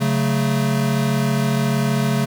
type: chord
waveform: square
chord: F# minor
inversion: second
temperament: equal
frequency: 138.59 / 185 / 220 Hz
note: C#3 / F#3 / A3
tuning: 0 / 0 / 0 cents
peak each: -20 / -26 / -22 dBFS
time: 0-2.26 s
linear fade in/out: 20 ms
effects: none